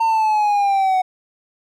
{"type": "linear sweep", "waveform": "triangle", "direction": "down", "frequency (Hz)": [911, 740], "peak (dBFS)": -12, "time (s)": [0, 1.02], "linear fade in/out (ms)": 10, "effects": []}